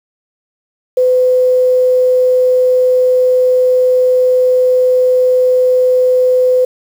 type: tone with quantisation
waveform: sine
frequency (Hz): 506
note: B4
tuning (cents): +42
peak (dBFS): -7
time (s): 0.97-6.65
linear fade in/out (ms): 5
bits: 6
effects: none